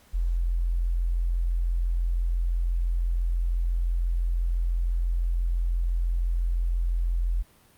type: tone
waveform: sine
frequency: 42.96 Hz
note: F1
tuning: 28 cents flat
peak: -22 dBFS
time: 0.13-7.43 s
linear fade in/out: 20 ms
effects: pink hiss -58 dBFS RMS until 7.77 s + Opus 48 kbps